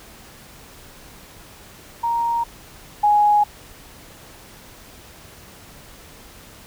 sine tone pair in turn, 934 / 832.1 Hz, A#5 / G#5, +3 / +3 cents, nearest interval major second, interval 200 cents, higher first, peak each -18 / -12 dBFS, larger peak second, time 2.03-2.44 / 3.03-3.44 s, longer neither, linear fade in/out 10 ms, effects pink hiss -44 dBFS RMS until 6.66 s

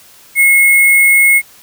sine tone with sample-and-hold, 2169 Hz, C#7, 38 cents flat, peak -5 dBFS, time 0.35-1.42 s, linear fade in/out 50 ms, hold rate 11025 Hz, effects white hiss -42 dBFS RMS until 1.62 s

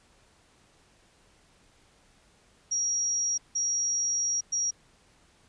sine tone bursts at uneven times, 5680 Hz, F8, 28 cents sharp, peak -25 dBFS, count 3, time 2.71-3.38 / 3.55-4.41 / 4.52-4.71 s, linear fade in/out 10 ms, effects pink hiss -62 dBFS RMS until 5.48 s + resampled to 22050 Hz

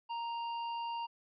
harmonic tone, 932.3 Hz, A#5, in tune, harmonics 1 / 3 / 5, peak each -36 / -47 / -55 dBFS, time 0.09-1.07 s, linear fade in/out 20 ms, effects none

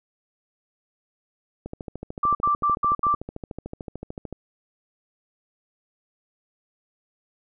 click train, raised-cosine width 2 ms, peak -20 dBFS, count 37, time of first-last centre 1.66-4.327 s, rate 13.5 Hz
sine tone bursts, 1174.7 Hz, D6, in tune, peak -18 dBFS, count 5, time 2.23-3.15 s, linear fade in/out 5 ms, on 120 ms, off 80 ms
effects none

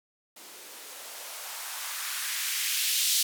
violet noise with band-pass filter sweep, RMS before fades -32 dBFS, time 0.36-3.23 s, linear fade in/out 5 ms, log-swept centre 260 to 3900 Hz, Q 1.4, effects none

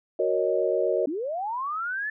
sine chord, D# minor seventh, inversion first, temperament equal, 370 / 466.2 / 554.4 / 622.3 Hz, F#4 / A#4 / C#5 / D#5, 0 / 0 / 0 / 0 cents, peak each -27 dBFS, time 0.19-1.06 s, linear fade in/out 5 ms
sine linear sweep, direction up, 261.6 to 1765 Hz, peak -27 dBFS, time 1.07-2.1 s, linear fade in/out 5 ms
effects none

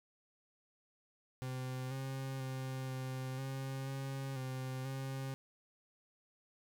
40% pulse tone with pitch steps, 128.9 / 133.9 / 131.3 / 130.3 / 134.2 / 135.5 / 130.1 / 134.2 Hz, C3 / C3 / C3 / C3 / C3 / C#3 / C3 / C3, -26 / +40 / +6 / -7 / +44 / -39 / -9 / +44 cents, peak -38 dBFS, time 1.42-5.34 s, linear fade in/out 0 ms, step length 490 ms, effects none

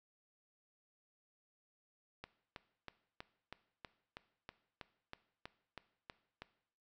click train, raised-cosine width 0.3 ms, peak -30 dBFS, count 14, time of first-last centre 2.24-6.42 s, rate 3.11 Hz, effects noise-tail reverb RT60 0.7 s tail -17 dB re dry

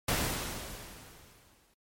pink noise with exponential decay, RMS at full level -28 dBFS, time 0.08-1.74 s, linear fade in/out 5 ms, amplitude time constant 360 ms, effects MP3 64 kbps

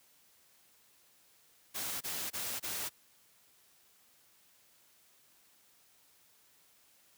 white noise bursts, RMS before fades -38 dBFS, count 4, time 1.74-2.895 s, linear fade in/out 20 ms, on 270 ms, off 25 ms, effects white hiss -66 dBFS RMS until 7.17 s + high-pass 60 Hz 12 dB/octave

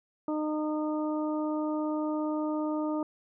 harmonic tone, 305.8 Hz, D#4, 30 cents flat, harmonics 1 / 2 / 3 / 4, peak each -29 / -35 / -39 / -41 dBFS, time 0.28-3.03 s, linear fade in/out 2 ms, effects none

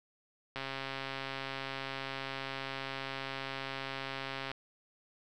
click train, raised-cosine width 0.3 ms, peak -22 dBFS, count 535, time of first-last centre 0.56-4.516 s, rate 135 Hz, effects none

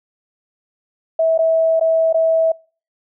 sine tone with dropouts, 650 Hz, E5, 24 cents flat, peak -12 dBFS, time 1.19-2.52 s, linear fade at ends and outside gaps 5 ms, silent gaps 1.378-1.389 / 1.797-1.81 / 2.128-2.143 s, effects noise-tail reverb RT60 0.4 s tail -26 dB re dry

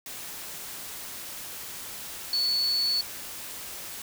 sine tone in noise, 4435 Hz, C#8, in tune, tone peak -23 dBFS, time 2.33-3.01 s, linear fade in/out 2 ms, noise white, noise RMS -39 dBFS, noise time 0.06-4.02 s, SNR +13 dB, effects none

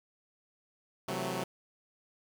10% pulse chord, F# half-diminished seventh, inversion second, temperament equal, 130.81 / 164.81 / 185 / 220 Hz, C3 / E3 / F#3 / A3, 0 / 0 / 0 / 0 cents, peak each -30 / -34 / -28 / -33 dBFS, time 1.08-1.44 s, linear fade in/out 5 ms, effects 9-bit

